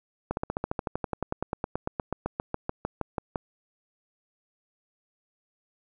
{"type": "slowing click train", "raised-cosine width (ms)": 1, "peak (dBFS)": -14, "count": 29, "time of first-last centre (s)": [0.31, 3.358], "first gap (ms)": 61, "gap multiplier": 1.04, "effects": []}